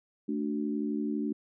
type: chord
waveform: sine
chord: D major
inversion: second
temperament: equal with one note detuned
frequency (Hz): 220 / 292.1 / 370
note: A3 / D4 / F#4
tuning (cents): 0 / -9 / 0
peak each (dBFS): -32 / -32 / -38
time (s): 0.28-1.33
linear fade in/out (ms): 10
effects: none